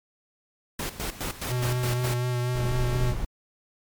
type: noise with tremolo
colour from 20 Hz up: pink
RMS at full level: -31 dBFS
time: 0.79-2.14 s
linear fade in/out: 5 ms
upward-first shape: square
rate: 4.8 Hz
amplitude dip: 75%
type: tone with vibrato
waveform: square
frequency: 123.47 Hz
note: B2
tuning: in tune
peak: -25 dBFS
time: 1.48-3.15 s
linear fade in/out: 50 ms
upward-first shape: sine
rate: 4.1 Hz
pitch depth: 20 cents each way
type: noise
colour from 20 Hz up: brown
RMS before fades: -28 dBFS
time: 2.55-3.25 s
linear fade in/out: 5 ms
effects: MP3 96 kbps